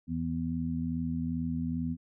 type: harmonic tone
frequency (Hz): 82.41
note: E2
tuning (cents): 0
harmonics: 1 / 2 / 3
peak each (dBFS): -38 / -34 / -32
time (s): 0.07-1.97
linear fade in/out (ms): 50
effects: none